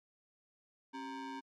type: ring-modulated tone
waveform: square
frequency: 329 Hz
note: E4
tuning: 3 cents flat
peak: -39 dBFS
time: 0.93-1.41 s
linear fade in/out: 20 ms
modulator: 600 Hz
effects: low-pass 5000 Hz 12 dB/octave + MP3 96 kbps